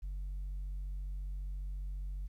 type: tone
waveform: sine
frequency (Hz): 47.31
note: F#1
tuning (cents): +39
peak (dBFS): -34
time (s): 0.02-2.28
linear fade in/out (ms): 20
effects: tanh soft clip ceiling -36 dBFS + 12-bit